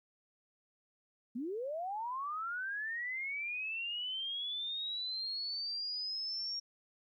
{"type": "linear sweep", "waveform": "sine", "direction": "up", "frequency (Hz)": [220, 5588], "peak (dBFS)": -36, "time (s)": [1.35, 6.6], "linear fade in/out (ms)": 10, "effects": ["13-bit"]}